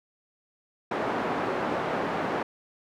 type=band-pass noise; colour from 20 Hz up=pink; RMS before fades=-29 dBFS; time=0.91-2.43 s; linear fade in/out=5 ms; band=300 to 1300 Hz; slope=12 dB/octave; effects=none